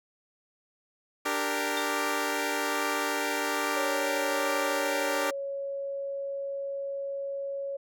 10% pulse chord, G minor, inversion second, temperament equal with one note detuned, 293.7 / 392 / 464.3 Hz, D4 / G4 / Bb4, 0 / 0 / -7 cents, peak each -23 / -24 / -24 dBFS, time 1.25-5.31 s, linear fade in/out 10 ms
sine tone with exponential decay, 3621 Hz, A7, 49 cents sharp, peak -30 dBFS, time 1.77-1.94 s, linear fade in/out 0 ms, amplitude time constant 35 ms
sine tone, 554.4 Hz, C#5, in tune, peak -31 dBFS, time 3.76-7.77 s, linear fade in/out 10 ms
effects none

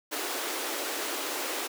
pink high-pass noise, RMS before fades -33 dBFS, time 0.11-1.68 s, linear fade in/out 20 ms, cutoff 290 Hz, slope 48 dB/octave, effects none

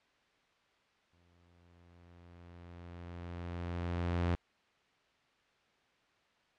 sawtooth tone with exponential growth, 86.8 Hz, F2, 10 cents flat, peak -25 dBFS, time 1.13-4.35 s, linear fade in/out 0 ms, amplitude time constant 700 ms, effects white hiss -70 dBFS RMS until 6.58 s + low-pass 3000 Hz 12 dB/octave

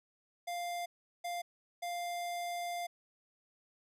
square tone bursts at uneven times, 698.5 Hz, F5, in tune, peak -37 dBFS, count 3, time 0.47-0.86 / 1.24-1.42 / 1.82-2.87 s, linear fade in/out 10 ms, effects resampled to 32000 Hz

